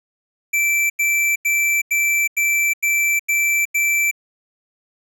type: tone bursts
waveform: square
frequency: 2334 Hz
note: D7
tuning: 11 cents flat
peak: -16 dBFS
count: 8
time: 0.53-4.113 s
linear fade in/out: 10 ms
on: 370 ms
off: 89 ms
effects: none